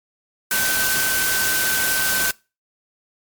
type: tone in noise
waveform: sine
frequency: 1532 Hz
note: G6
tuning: 40 cents flat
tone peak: -22 dBFS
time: 0.51-2.31 s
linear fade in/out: 2 ms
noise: white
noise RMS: -21 dBFS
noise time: 0.51-2.31 s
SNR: -4 dB
effects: noise-tail reverb RT60 0.3 s tail -24 dB re dry + MP3 96 kbps